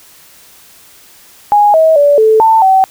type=tone with pitch steps; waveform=sine; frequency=827 / 640 / 577 / 438.2 / 891 / 764 Hz; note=G#5 / D#5 / D5 / A4 / A5 / G5; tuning=-8 / +49 / -31 / -7 / +22 / -45 cents; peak=-4 dBFS; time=1.52-2.84 s; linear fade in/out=0 ms; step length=220 ms; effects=white hiss -41 dBFS RMS until 2.9 s